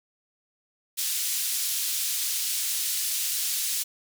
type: band-pass noise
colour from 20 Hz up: white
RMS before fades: -28 dBFS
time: 0.97-3.84 s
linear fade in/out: 20 ms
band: 3300 to 15000 Hz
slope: 12 dB/octave
effects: none